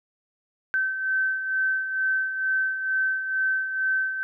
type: beating tone pair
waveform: sine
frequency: 1539 / 1541.2 Hz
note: G6 / G6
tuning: -32 / -30 cents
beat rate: 2.2 Hz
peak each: -31 / -23 dBFS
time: 0.74-4.23 s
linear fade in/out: 0 ms
effects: none